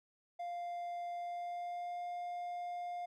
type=tone with pitch glide; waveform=triangle; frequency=698.5 to 705.8 Hz; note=F5 to F5; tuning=0 to +18 cents; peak=-37 dBFS; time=0.39-3.06 s; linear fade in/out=10 ms; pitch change=+18 cents; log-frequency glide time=1.13-2.04 s; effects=none